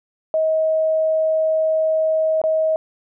sine tone with dropouts, 634 Hz, D#5, 32 cents sharp, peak -15 dBFS, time 0.34-2.76 s, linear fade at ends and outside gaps 1 ms, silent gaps 2.416-2.438 s, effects none

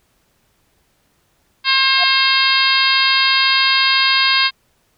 harmonic tone, 534 Hz, C5, 35 cents sharp, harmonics 2 / 3 / 4 / 5 / 6 / 7 / 8 / 9, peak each -20 / -20 / -20 / -20 / -20 / -20 / -20 / -20 dBFS, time 1.64-4.51 s, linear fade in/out 50 ms
sine tone with exponential growth, 709 Hz, F5, 26 cents sharp, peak -16 dBFS, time 1.94-2.04 s, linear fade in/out 5 ms, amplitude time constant 20 ms
effects pink hiss -61 dBFS RMS until 4.97 s

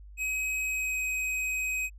square tone with pitch glide, 2538 to 2523 Hz, D#7 to D#7, +34 to +23 cents, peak -29 dBFS, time 0.17-1.9 s, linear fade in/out 50 ms, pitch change -11 cents, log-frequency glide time 0.63-0.99 s, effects added 50 Hz sine -45 dBFS peak until 1.98 s + low-pass 12000 Hz 12 dB/octave

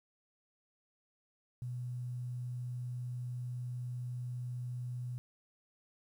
sine tone with quantisation, 123.4 Hz, B2, 1 cent flat, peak -37 dBFS, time 1.62-5.18 s, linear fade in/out 0 ms, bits 11, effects none

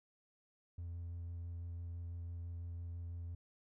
triangle tone with vibrato, 85.8 Hz, F2, 30 cents flat, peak -39 dBFS, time 0.78-3.35 s, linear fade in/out 5 ms, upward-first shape square, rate 6 Hz, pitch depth 10 cents each way, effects tanh soft clip ceiling -37 dBFS

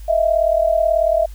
sine tone pair together, 633 / 671.3 Hz, D#5 / E5, +30 / +31 cents, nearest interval minor second, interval 101 cents, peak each -16 dBFS, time 0.08-1.26 s, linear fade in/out 10 ms, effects added 50 Hz sine -31 dBFS peak until 1.34 s + white hiss -50 dBFS RMS until 1.34 s

